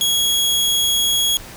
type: tone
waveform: sawtooth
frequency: 3322 Hz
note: G#7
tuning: in tune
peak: -12 dBFS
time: 0.01-1.37 s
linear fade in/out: 0 ms
effects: pink hiss -37 dBFS RMS until 1.56 s